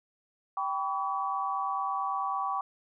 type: tone cluster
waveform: sine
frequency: 782 / 987 / 1136 Hz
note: G5 / B5 / C#6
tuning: -4 / -1 / +42 cents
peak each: -33 / -36 / -31 dBFS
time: 0.57-2.61 s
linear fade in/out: 2 ms
effects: none